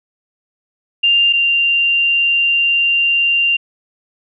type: tone pair in turn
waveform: sine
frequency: 2794 / 2781 Hz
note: F7 / F7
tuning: 0 / -8 cents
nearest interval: unison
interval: 8 cents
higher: first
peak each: -9 / -11 dBFS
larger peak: first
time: 1.03-1.33 / 1.33-3.57 s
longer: second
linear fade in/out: 10 ms
effects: none